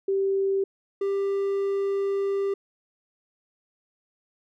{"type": "tone pair in turn", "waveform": ["sine", "triangle"], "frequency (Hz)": [390, 395.4], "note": ["G4", "G4"], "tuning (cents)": [-9, 15], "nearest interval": "unison", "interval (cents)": 24, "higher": "second", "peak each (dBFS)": -21, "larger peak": "neither", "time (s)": [[0.08, 0.64], [1.01, 2.54]], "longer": "second", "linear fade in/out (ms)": 5, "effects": []}